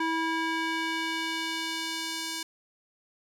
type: tone with band-pass filter sweep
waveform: square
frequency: 325.4 Hz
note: E4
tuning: 22 cents flat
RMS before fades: -31 dBFS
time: 0-2.43 s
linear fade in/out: 5 ms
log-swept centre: 1300 to 5800 Hz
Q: 0.88
effects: none